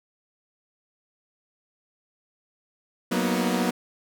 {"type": "chord", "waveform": "sawtooth", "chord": "B major seventh", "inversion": "second", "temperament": "equal with one note detuned", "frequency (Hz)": [185, 233.1, 246.9, 315.8], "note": ["F#3", "A#3", "B3", "D#4"], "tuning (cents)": [0, 0, 0, 26], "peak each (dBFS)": [-23, -24, -23, -28], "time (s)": [3.11, 3.71], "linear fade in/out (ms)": 10, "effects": []}